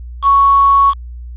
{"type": "tone with quantisation", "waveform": "sine", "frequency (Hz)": 1111, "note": "C#6", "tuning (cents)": 4, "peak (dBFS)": -6, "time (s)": [0.22, 0.94], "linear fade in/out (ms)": 50, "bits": 4, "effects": ["added 60 Hz sine -26 dBFS peak until 1.36 s", "resampled to 8000 Hz"]}